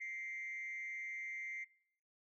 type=tone with frequency modulation; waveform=sine; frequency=2093 Hz; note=C7; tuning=in tune; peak=-40 dBFS; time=0-1.65 s; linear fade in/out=20 ms; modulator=183 Hz; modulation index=0.43; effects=noise-tail reverb RT60 0.7 s tail -24 dB re dry + tanh soft clip ceiling -38 dBFS